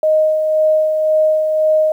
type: tone with tremolo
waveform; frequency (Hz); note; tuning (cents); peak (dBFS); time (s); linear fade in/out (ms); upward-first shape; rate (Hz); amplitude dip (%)
sine; 622.3; D#5; 0; -9; 0.03-1.92; 2; sine; 1.9; 40
effects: 8-bit